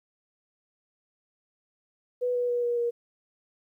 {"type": "tone with pitch steps", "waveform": "sine", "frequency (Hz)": [493.9, 488.8, 483.7, 478.7, 473.8], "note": ["B4", "B4", "B4", "A#4", "A#4"], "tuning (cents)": [0, -18, -36, 46, 28], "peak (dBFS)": -24, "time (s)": [2.21, 2.91], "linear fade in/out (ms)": 20, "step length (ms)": 140, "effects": ["11-bit"]}